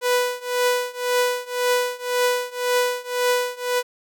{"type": "tone with tremolo", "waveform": "sawtooth", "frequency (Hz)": 493.9, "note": "B4", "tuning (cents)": 0, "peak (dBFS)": -12, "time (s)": [0.01, 3.83], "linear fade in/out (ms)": 50, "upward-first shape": "triangle", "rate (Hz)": 1.9, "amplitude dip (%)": 95, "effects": []}